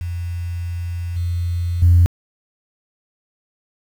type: tone with level steps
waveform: sine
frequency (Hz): 86.9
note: F2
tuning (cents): -8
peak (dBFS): -22 / -18 / -7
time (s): 0.01-2.06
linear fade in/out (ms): 0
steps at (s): 1.16 / 1.82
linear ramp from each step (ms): 5
effects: tanh soft clip ceiling -4 dBFS + 7-bit